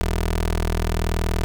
15% pulse tone with notch filter, 40.7 Hz, E1, 21 cents flat, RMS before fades -22 dBFS, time 0.01-1.44 s, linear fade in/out 0 ms, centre 130 Hz, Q 1.9, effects none

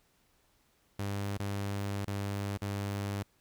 sawtooth tone with dropouts, 100.2 Hz, G2, 38 cents sharp, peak -29 dBFS, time 0.99-3.23 s, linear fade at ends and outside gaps 5 ms, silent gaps 1.375-1.396 / 2.049-2.075 / 2.574-2.618 s, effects pink hiss -70 dBFS RMS until 3.4 s

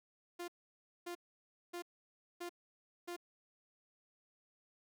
sawtooth tone bursts, 349.2 Hz, F4, in tune, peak -38 dBFS, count 5, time 0.39-3.165 s, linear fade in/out 10 ms, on 91 ms, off 580 ms, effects none

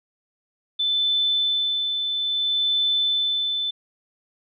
sine tone with tremolo, 3520 Hz, A7, in tune, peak -18 dBFS, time 0.79-3.71 s, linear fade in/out 10 ms, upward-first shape sine, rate 0.6 Hz, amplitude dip 40%, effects none

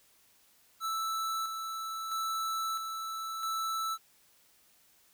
square tone with tremolo, 1318.5 Hz, E6, in tune, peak -32 dBFS, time 0.8-3.98 s, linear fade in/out 50 ms, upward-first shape square, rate 0.76 Hz, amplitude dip 40%, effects white hiss -65 dBFS RMS until 5.13 s

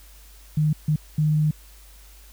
sine tone bursts at uneven times, 152.7 Hz, D#3, 32 cents flat, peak -17 dBFS, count 3, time 0.57-0.73 / 0.88-0.96 / 1.18-1.51 s, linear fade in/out 5 ms, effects added 50 Hz sine -46 dBFS peak until 2.32 s + white hiss -52 dBFS RMS until 2.32 s

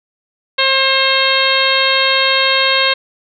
harmonic tone, 534 Hz, C5, 35 cents sharp, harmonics 1 / 2 / 3 / 4 / 5 / 6 / 7 / 8, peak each -19 / -19 / -19 / -19 / -19 / -19 / -19 / -19 dBFS, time 0.58-2.94 s, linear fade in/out 10 ms, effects none

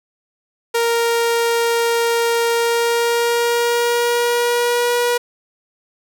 sawtooth tone with pitch glide, 466.2 to 482.4 Hz, A#4 to B4, 0 to -41 cents, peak -11 dBFS, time 0.74-5.18 s, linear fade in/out 10 ms, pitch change +59 cents, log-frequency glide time 2.53-4.97 s, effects none

